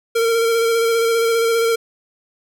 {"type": "tone with vibrato", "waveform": "square", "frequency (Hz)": 458.9, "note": "A#4", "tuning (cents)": -27, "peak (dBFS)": -15, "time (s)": [0.15, 1.76], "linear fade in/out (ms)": 10, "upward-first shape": "square", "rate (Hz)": 15, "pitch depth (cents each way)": 17, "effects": ["9-bit"]}